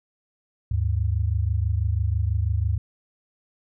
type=tone pair together; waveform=sine; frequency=75.8 / 101.9 Hz; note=D#2 / G#2; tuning=-45 / -32 cents; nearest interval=perfect fourth; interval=513 cents; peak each=-23 dBFS; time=0.71-2.78 s; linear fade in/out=5 ms; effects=none